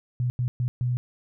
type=tone bursts at uneven times; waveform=sine; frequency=123.47 Hz; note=B2; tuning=in tune; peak=-22 dBFS; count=4; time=0.2-0.3 / 0.39-0.48 / 0.6-0.68 / 0.81-0.97 s; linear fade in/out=0 ms; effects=none